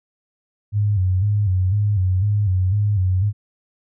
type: tone with vibrato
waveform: sine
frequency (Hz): 98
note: G2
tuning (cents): 0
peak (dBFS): -15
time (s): 0.72-3.33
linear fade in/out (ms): 50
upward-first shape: square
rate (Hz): 2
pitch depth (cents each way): 98
effects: none